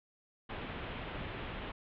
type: low-pass noise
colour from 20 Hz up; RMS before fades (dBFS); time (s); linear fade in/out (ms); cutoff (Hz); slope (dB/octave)
pink; -42; 0.49-1.72; 10; 3400; 48
effects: none